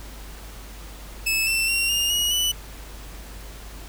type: tone with pitch steps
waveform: sawtooth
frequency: 2610 / 2679 / 2749 / 2822 / 2896 / 2972 Hz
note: E7 / E7 / F7 / F7 / F#7 / F#7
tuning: -18 / +27 / -28 / +17 / -38 / +7 cents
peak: -17 dBFS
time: 1.26-2.52 s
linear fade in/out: 10 ms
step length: 210 ms
effects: added 50 Hz sine -38 dBFS peak until 3.88 s + pink hiss -43 dBFS RMS until 3.88 s